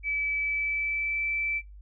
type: tone with pitch glide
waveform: sine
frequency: 2300 to 2324 Hz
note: D7 to D7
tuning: -37 to -19 cents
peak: -26 dBFS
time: 0.03-1.62 s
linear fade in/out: 50 ms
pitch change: +18 cents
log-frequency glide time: 0.39-1.25 s
effects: noise-tail reverb RT60 0.2 s tail -23 dB re dry + added 50 Hz sine -44 dBFS peak until 1.81 s